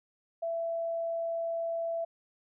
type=tone; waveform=sine; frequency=667 Hz; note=E5; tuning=20 cents sharp; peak=-30 dBFS; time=0.42-2.05 s; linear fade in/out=10 ms; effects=none